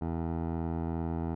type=tone with low-pass filter; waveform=15% pulse; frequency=82.6 Hz; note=E2; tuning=4 cents sharp; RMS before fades=-33 dBFS; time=0.01-1.35 s; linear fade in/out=10 ms; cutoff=800 Hz; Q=1.1; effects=none